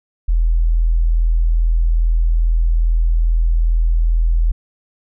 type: tone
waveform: sine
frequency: 41.2 Hz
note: E1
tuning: in tune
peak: -11 dBFS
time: 0.28-4.52 s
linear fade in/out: 10 ms
effects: none